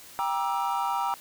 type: chord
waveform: triangle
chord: E half-diminished seventh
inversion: first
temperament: just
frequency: 791.1 / 949.3 / 1186.7 / 1318.5 Hz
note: G5 / Bb5 / D6 / E6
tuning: +16 / +31 / +18 / 0 cents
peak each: -28 / -27 / -33 / -31 dBFS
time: 0.19-1.14 s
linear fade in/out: 0 ms
effects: white hiss -48 dBFS RMS until 1.2 s